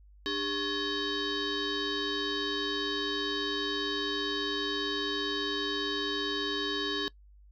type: tone with frequency modulation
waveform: sine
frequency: 1695 Hz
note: G#6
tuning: 35 cents sharp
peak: -29 dBFS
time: 0.26-7.08 s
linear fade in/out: 0 ms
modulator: 699 Hz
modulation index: 3.8
effects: noise-tail reverb RT60 0.1 s tail -22 dB re dry + added 50 Hz sine -53 dBFS peak until 7.51 s